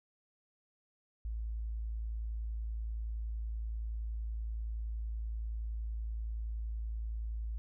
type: tone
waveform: sine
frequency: 55.3 Hz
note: A1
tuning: 9 cents sharp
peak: -35 dBFS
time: 1.25-7.58 s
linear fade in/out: 0 ms
effects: none